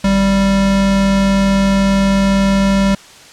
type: tone pair together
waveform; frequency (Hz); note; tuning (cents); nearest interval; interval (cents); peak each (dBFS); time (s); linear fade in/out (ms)
square; 51.3 / 196; G#1 / G3; -21 / 0; octave + major seventh; 2321; -22 / -11; 0.04-2.95; 5
effects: white hiss -39 dBFS RMS until 3.32 s + low-pass 7000 Hz 12 dB/octave